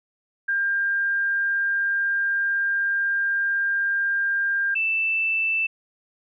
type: tone pair in turn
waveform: sine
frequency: 1599 / 2651 Hz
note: G6 / E7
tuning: +34 / +9 cents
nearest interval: major sixth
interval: 875 cents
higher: second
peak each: -20 dBFS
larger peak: neither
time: 0.48-4.75 / 4.75-5.67 s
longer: first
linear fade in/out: 10 ms
effects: none